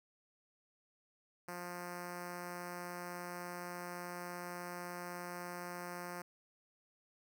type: tone with notch filter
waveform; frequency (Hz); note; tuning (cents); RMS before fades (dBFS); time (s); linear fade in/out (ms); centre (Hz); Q
5% pulse; 176.5; F3; +19; -45; 1.48-6.22; 5; 3400; 0.77
effects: none